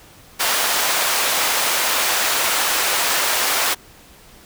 pink high-pass noise, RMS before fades -19 dBFS, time 0.39-3.75 s, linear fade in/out 20 ms, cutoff 750 Hz, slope 12 dB/octave, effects pink hiss -46 dBFS RMS until 4.45 s

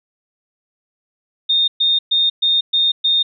sine tone bursts, 3665 Hz, A#7, 30 cents flat, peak -12 dBFS, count 6, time 1.49-3.23 s, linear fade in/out 10 ms, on 190 ms, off 120 ms, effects none

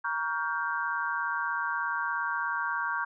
sine chord, G half-diminished seventh, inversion first, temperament just, 940.8 / 1128.9 / 1411.2 / 1568 Hz, Bb5 / Db6 / F6 / G6, +16 / +31 / +18 / 0 cents, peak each -34 / -34 / -35 / -32 dBFS, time 0.04-3.05 s, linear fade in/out 10 ms, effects none

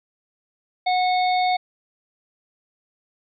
harmonic tone, 732 Hz, F#5, 19 cents flat, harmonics 1 / 3 / 5 / 6, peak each -18 / -28 / -32 / -34 dBFS, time 0.86-1.57 s, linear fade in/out 10 ms, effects none

